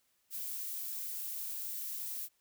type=noise; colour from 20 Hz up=violet; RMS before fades=-40 dBFS; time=0.3-2.29 s; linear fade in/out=50 ms; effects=white hiss -75 dBFS RMS until 2.4 s